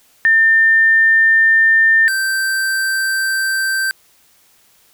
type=tone pair in turn; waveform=sine / square; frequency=1800 / 1560.8 Hz; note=A6 / G6; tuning=+39 / -8 cents; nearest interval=major second; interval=247 cents; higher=first; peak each=-8 / -16 dBFS; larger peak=first; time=0.25-2.08 / 2.08-3.91 s; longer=neither; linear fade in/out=0 ms; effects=white hiss -53 dBFS RMS until 4.93 s